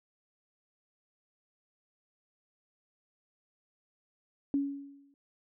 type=tone with exponential decay; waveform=sine; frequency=280 Hz; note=C#4; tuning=18 cents sharp; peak=-24 dBFS; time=4.54-5.14 s; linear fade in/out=1 ms; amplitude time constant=130 ms; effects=none